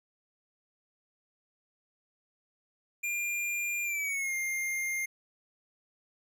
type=tone with pitch glide; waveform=square; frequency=2400 to 2114 Hz; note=D7 to C7; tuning=+37 to +17 cents; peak=-31 dBFS; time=3.03-5.06 s; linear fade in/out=10 ms; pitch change=-220 cents; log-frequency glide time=3.84-4.34 s; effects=none